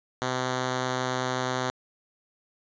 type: tone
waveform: 5% pulse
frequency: 127.8 Hz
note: C3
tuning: 40 cents flat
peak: -15 dBFS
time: 0.22-1.7 s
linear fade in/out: 0 ms
effects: resampled to 16000 Hz